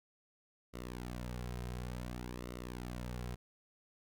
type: tone with flanger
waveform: sawtooth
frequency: 61.1 Hz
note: B1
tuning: 18 cents flat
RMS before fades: -43 dBFS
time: 0.73-3.36 s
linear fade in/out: 20 ms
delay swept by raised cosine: 1.2 to 3.5 ms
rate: 0.56 Hz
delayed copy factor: -0.7
effects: none